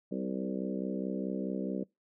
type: harmonic tone with a mistuned harmonic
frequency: 64.7 Hz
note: C2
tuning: 19 cents flat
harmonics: 3 / 4 / 5 / 6 / 7 / 8 / 9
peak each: -36 / -38 / -40 / -42 / -43 / -44 / -45 dBFS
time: 0.11-1.84 s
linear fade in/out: 10 ms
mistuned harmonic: 7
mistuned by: +16 cents
effects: noise-tail reverb RT60 0.2 s tail -24 dB re dry